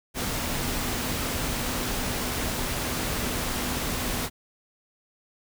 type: tone in noise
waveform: sine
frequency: 248.4 Hz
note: B3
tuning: 10 cents sharp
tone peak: -38 dBFS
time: 0.14-4.3 s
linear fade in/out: 50 ms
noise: pink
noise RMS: -29 dBFS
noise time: 0.14-4.3 s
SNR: -12 dB
effects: none